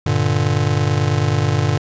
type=chord; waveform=square; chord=G minor; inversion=none; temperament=just; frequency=98 / 117.6 / 147 Hz; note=G2 / Bb2 / D3; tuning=0 / +16 / +2 cents; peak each=-20 dBFS; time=0.06-1.78 s; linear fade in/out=5 ms; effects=resampled to 16000 Hz